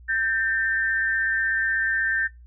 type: tone pair together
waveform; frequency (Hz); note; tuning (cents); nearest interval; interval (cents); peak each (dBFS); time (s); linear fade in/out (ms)
sine; 1568 / 1804.1; G6 / A6; 0 / +43; major second; 243; -24; 0.08-2.28; 20
effects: noise-tail reverb RT60 0.2 s tail -21 dB re dry + added 60 Hz sine -44 dBFS peak until 2.46 s